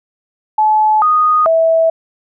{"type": "tone with pitch steps", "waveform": "sine", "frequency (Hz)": [860, 1239, 653], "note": ["A5", "D#6", "E5"], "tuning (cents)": [-40, -8, -17], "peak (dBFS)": -8, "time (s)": [0.58, 1.9], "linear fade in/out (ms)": 5, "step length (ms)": 440, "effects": []}